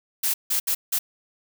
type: noise bursts at uneven times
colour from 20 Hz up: blue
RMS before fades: -23 dBFS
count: 4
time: 0.23-0.34 / 0.5-0.6 / 0.67-0.75 / 0.92-0.99 s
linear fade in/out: 10 ms
effects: none